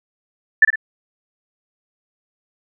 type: tone with echo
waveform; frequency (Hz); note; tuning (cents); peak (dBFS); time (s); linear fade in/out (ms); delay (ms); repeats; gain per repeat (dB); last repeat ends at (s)
sine; 1760; A6; 0; -5; 0.62-0.65; 5; 54; 2; -7; 0.758
effects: none